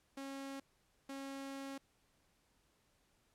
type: tone bursts at uneven times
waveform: sawtooth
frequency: 273.2 Hz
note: C#4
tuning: 25 cents flat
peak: -40 dBFS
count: 2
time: 0.17-0.6 / 1.09-1.78 s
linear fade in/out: 5 ms
effects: pink hiss -75 dBFS RMS until 3.34 s + low-pass 12000 Hz 12 dB/octave